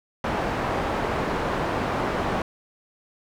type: low-pass noise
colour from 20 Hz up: white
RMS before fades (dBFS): -26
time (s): 0.24-2.42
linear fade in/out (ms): 2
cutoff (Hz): 1000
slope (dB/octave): 12
effects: none